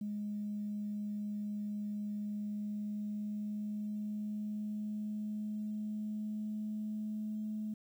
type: tone with pitch glide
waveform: sine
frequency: 208 to 214.2 Hz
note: G#3 to A3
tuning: +3 to -46 cents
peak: -35 dBFS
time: 0.01-7.74 s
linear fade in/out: 5 ms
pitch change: +51 cents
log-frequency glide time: 2.18-7.5 s
effects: tanh soft clip ceiling -31 dBFS + 11-bit